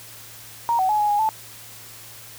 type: tone with pitch steps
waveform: sine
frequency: 936 / 753 / 847 / 835 / 824 / 876 Hz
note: A#5 / F#5 / G#5 / G#5 / G#5 / A5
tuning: +7 / +30 / +34 / +9 / -14 / -8 cents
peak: -17 dBFS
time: 0.69-1.29 s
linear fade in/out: 0 ms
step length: 100 ms
effects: added 112 Hz sine -51 dBFS peak until 2.38 s + white hiss -42 dBFS RMS until 2.38 s